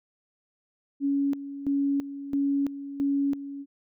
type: tone with tremolo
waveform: sine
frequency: 279.8 Hz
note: C#4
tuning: 16 cents sharp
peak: -22 dBFS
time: 1-3.66 s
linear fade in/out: 50 ms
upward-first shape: square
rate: 1.5 Hz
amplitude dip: 75%
effects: none